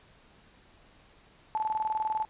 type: tone with tremolo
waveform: sine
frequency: 870 Hz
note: A5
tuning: 20 cents flat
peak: -25 dBFS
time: 1.55-2.25 s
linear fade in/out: 0 ms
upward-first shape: square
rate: 20 Hz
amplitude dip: 65%
effects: pink hiss -59 dBFS RMS until 2.29 s + resampled to 8000 Hz